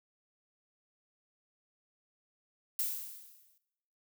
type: noise with exponential decay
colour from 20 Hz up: violet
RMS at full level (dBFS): -31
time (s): 2.79-3.58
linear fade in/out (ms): 2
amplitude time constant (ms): 170
effects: noise-tail reverb RT60 0.9 s tail -18 dB re dry